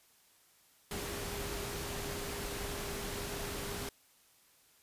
sine tone in noise, 404.2 Hz, G#4, 47 cents flat, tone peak -45 dBFS, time 0.91-3.89 s, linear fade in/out 2 ms, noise pink, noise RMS -40 dBFS, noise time 0.91-3.89 s, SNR -8 dB, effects white hiss -66 dBFS RMS until 4.82 s + resampled to 32000 Hz

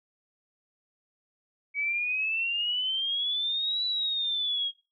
sine exponential two-way sweep, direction up then down, 2258 to 3968 to 3262 Hz, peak -26 dBFS, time 1.74-4.72 s, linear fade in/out 50 ms, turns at 3.85 s, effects noise-tail reverb RT60 0.3 s tail -21 dB re dry

